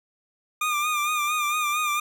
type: tone with vibrato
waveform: 25% pulse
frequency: 1207 Hz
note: D6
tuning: 47 cents sharp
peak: -19 dBFS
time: 0.61-2 s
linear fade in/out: 5 ms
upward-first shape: sine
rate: 4.4 Hz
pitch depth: 47 cents each way
effects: none